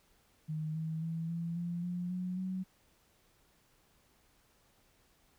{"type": "tone with pitch steps", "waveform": "sine", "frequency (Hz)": [155.56, 159.66, 163.86, 168.18, 172.6, 177.15, 181.81, 186.6], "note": ["D#3", "D#3", "E3", "E3", "F3", "F3", "F#3", "F#3"], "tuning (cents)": [0, 45, -10, 35, -20, 25, -30, 15], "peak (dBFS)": -34, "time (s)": [0.48, 2.64], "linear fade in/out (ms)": 20, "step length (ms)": 270, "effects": ["pink hiss -69 dBFS RMS until 5.38 s"]}